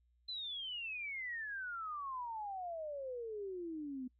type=exponential sweep; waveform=sine; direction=down; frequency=4104 to 248.1 Hz; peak=-40 dBFS; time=0.28-4.08 s; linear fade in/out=10 ms; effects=noise-tail reverb RT60 0.1 s tail -23 dB re dry + added 60 Hz sine -70 dBFS peak until 4.19 s